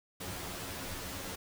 pink noise with comb filter, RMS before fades -41 dBFS, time 0.2-1.36 s, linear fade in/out 10 ms, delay 11 ms, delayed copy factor +0.95, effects none

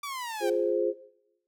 sawtooth exponential sweep, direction down, 1174.7 to 766 Hz, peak -30 dBFS, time 0.03-0.5 s, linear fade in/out 5 ms
sine chord, F minor, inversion none, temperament equal, 349.2 / 415.3 / 523.3 Hz, F4 / Ab4 / C5, 0 / 0 / 0 cents, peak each -28 / -28 / -28 dBFS, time 0.4-0.94 s, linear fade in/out 50 ms
effects noise-tail reverb RT60 0.8 s tail -17 dB re dry

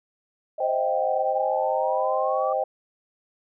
sine exponential sweep, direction up, 622.3 to 1174.7 Hz, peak -29 dBFS, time 0.58-2.53 s, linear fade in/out 5 ms
sine chord, C minor, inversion none, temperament equal, 523.3 / 622.3 / 784 Hz, C5 / Eb5 / G5, 0 / 0 / 0 cents, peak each -26 dBFS, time 0.6-2.64 s, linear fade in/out 5 ms
effects none

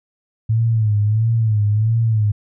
sine tone with vibrato, 109.2 Hz, A2, 13 cents flat, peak -13 dBFS, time 0.49-2.32 s, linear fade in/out 10 ms, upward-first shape sine, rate 1.5 Hz, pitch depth 90 cents each way, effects none

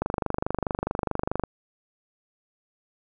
click train, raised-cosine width 1 ms, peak -11 dBFS, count 36, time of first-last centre 0.02-1.437 s, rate 24.7 Hz, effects none

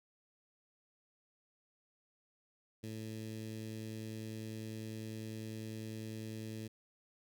15% pulse tone with notch filter, 110 Hz, A2, in tune, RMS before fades -44 dBFS, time 2.83-6.68 s, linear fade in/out 10 ms, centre 1100 Hz, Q 0.52, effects none

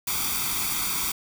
white noise with comb filter, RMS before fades -27 dBFS, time 0.07-1.12 s, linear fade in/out 5 ms, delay 0.86 ms, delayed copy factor +0.75, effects none

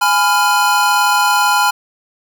square chord, F diminished, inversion first, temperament equal with one note detuned, 830.6 / 1003.3 / 1396.9 Hz, Ab5 / Cb6 / F6, 0 / +27 / 0 cents, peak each -16 dBFS, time 0.01-1.71 s, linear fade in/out 10 ms, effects none

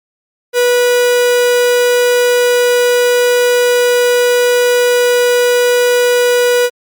45% pulse tone, 488.8 Hz, B4, 18 cents flat, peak -8 dBFS, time 0.53-6.7 s, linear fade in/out 50 ms, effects MP3 96 kbps

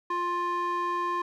square tone with band-pass filter, 350.9 Hz, F4, 8 cents sharp, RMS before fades -29 dBFS, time 0.1-1.22 s, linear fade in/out 5 ms, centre 1100 Hz, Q 2.5, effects none

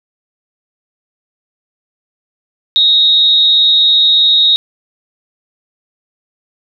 sine tone with amplitude modulation, 3757 Hz, A#7, 13 cents sharp, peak -4 dBFS, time 2.76-4.56 s, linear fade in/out 0 ms, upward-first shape sine, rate 289 Hz, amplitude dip 45%, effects none

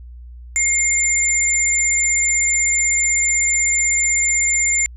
sine tone pair together, 2127 / 7192 Hz, C7 / A8, +28 / +37 cents, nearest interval octave + major sixth, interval 2109 cents, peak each -19 / -16 dBFS, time 0.56-4.86 s, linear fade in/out 0 ms, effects added 60 Hz sine -34 dBFS peak until 4.96 s

